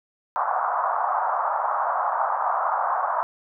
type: band-pass noise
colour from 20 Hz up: pink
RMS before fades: -24 dBFS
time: 0.36-3.23 s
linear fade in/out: 0 ms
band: 680 to 1300 Hz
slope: 48 dB/octave
effects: none